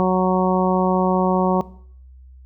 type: harmonic tone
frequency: 185 Hz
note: F#3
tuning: in tune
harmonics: 1 / 2 / 3 / 4 / 5 / 6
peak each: -18 / -21 / -23 / -24 / -25 / -26 dBFS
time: 0-1.61 s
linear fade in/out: 0 ms
effects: noise-tail reverb RT60 0.6 s tail -19 dB re dry + added 64 Hz sine -41 dBFS peak until 2.45 s